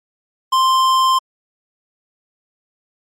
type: tone with tanh clipping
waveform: sine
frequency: 1046.5 Hz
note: C6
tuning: in tune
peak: -13 dBFS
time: 0.52-1.19 s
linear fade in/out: 10 ms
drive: 16 dB
effects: MP3 64 kbps